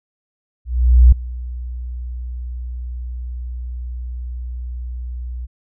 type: tone with ADSR envelope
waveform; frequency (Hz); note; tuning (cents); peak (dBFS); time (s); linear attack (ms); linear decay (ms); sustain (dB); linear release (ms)
sine; 61.1; B1; -18; -3; 0.65-5.47; 470; 7; -21; 26
effects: none